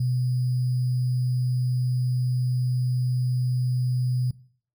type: tone with sample-and-hold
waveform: sine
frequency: 125.6 Hz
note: B2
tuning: 30 cents sharp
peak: -21 dBFS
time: 0-4.31 s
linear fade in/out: 5 ms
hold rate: 4900 Hz
effects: noise-tail reverb RT60 0.5 s tail -19 dB re dry